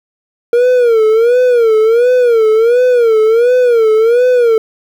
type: tone with vibrato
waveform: triangle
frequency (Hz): 467.5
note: A#4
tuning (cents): +5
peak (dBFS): -4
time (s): 0.53-4.58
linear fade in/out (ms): 2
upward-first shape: sine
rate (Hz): 1.4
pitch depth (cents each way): 130
effects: 7-bit